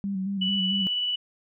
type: tone with vibrato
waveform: sine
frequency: 193.8 Hz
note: G3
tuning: 20 cents flat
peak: -26 dBFS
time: 0.04-0.87 s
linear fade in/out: 0 ms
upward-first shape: square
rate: 4.5 Hz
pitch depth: 41 cents each way
type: tone with tremolo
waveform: sine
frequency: 2960 Hz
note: F#7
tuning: in tune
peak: -23 dBFS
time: 0.41-1.16 s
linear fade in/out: 10 ms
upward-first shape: triangle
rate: 18 Hz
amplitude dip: 25%
effects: none